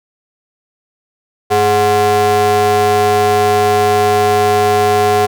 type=ring-modulated tone; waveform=square; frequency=159 Hz; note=D#3; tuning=38 cents sharp; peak=-7 dBFS; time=1.5-5.27 s; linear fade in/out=20 ms; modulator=576 Hz; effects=none